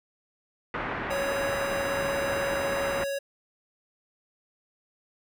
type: low-pass noise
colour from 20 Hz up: white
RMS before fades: -32 dBFS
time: 0.74-3.04 s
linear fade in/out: 2 ms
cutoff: 1900 Hz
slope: 24 dB/octave
type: tone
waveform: square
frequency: 555 Hz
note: C#5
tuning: 2 cents sharp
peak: -29 dBFS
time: 1.1-3.19 s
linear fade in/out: 10 ms
effects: none